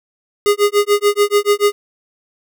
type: tone with tremolo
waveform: square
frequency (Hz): 410.9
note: G#4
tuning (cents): -18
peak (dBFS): -9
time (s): 0.46-1.72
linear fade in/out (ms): 0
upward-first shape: sine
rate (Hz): 6.9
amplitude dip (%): 100
effects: none